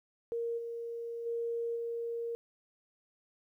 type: tone with level steps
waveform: sine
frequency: 466.2 Hz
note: A#4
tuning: in tune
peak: -32 / -37 / -32 / -34 dBFS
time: 0.32-2.35 s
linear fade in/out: 0 ms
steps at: 0.57 / 1.25 / 1.75 s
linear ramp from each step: 20 ms
effects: 12-bit